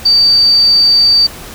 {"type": "tone", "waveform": "sine", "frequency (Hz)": 4622, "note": "D8", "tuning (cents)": -28, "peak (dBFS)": -5, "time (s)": [0.05, 1.27], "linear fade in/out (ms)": 10, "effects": ["pink hiss -30 dBFS RMS until 1.54 s"]}